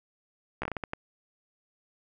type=slowing click train; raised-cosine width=0.5 ms; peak=-17 dBFS; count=8; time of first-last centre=0.62-0.934 s; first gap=14 ms; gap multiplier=1.38; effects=none